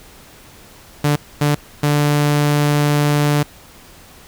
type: tone bursts at uneven times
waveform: sawtooth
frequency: 146.83 Hz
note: D3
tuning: in tune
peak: -9 dBFS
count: 3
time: 1.04-1.16 / 1.41-1.55 / 1.83-3.43 s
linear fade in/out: 5 ms
effects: pink hiss -43 dBFS RMS until 4.27 s